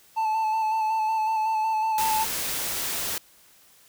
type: tone with vibrato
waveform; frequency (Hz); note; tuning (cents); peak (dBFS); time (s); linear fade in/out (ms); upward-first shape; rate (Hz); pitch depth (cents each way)
triangle; 877; A5; -6; -20; 0.16-2.25; 20; square; 5.4; 20
type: noise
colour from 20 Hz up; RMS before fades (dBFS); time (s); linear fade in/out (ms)
white; -29; 1.98-3.18; 2
effects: white hiss -56 dBFS RMS until 3.88 s